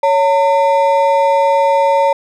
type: ring-modulated tone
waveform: triangle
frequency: 733 Hz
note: F#5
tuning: 16 cents flat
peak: -4 dBFS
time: 0.03-2.13 s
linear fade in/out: 5 ms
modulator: 176 Hz
effects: none